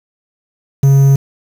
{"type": "tone with quantisation", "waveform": "triangle", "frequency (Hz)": 137.5, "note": "C#3", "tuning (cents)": -14, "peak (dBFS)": -3, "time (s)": [0.83, 1.16], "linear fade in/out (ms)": 5, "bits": 5, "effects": []}